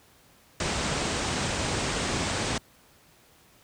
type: low-pass noise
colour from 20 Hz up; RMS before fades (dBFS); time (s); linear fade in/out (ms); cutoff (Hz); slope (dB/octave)
pink; -28; 0.6-2.58; 2; 8900; 96
effects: pink hiss -58 dBFS RMS until 3.63 s + high-pass 60 Hz 12 dB/octave